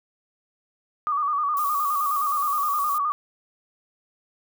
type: tone with vibrato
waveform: sine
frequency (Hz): 1174.7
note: D6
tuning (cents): 0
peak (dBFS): -21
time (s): 1.07-3.12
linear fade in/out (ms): 0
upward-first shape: square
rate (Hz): 9.6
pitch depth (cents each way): 64
type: noise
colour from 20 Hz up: violet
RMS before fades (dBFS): -35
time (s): 1.57-2.98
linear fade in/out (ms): 0
effects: none